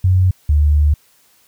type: tone pair in turn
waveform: sine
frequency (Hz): 92.5 / 74.16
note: F#2 / D2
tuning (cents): 0 / +17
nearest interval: major third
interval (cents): 383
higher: first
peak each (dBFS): -9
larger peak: neither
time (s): 0.04-0.31 / 0.49-0.94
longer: second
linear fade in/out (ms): 5
effects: white hiss -54 dBFS RMS until 1.47 s